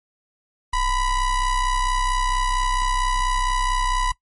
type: ring-modulated tone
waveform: square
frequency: 486.8 Hz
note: B4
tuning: 25 cents flat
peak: -17 dBFS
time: 0.73-4.12 s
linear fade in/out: 5 ms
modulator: 519 Hz
effects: noise-tail reverb RT60 0.1 s tail -20 dB re dry + MP3 48 kbps